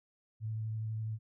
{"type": "tone with vibrato", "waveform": "sine", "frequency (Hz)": 109.9, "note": "A2", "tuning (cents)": -2, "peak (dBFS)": -34, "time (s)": [0.4, 1.19], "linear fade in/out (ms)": 50, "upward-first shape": "sine", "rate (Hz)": 12, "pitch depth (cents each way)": 15, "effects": []}